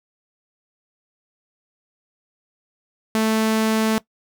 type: tone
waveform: sawtooth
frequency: 220 Hz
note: A3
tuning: in tune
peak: -13 dBFS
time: 3.15-3.98 s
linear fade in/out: 0 ms
effects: noise-tail reverb RT60 0.1 s tail -20 dB re dry